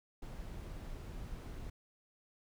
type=noise; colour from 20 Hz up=brown; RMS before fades=-45 dBFS; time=0.22-1.7 s; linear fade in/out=5 ms; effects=none